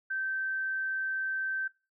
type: tone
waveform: sine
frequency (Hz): 1552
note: G6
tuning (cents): -18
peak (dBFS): -30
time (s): 0.1-1.68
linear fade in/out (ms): 10
effects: noise-tail reverb RT60 0.3 s tail -20 dB re dry